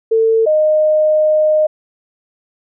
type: tone pair in turn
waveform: sine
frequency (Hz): 448.2 / 616.1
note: A4 / D#5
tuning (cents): +32 / -17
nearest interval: tritone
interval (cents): 551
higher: second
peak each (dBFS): -9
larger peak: neither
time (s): 0.11-0.46 / 0.46-1.67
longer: second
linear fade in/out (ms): 10
effects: none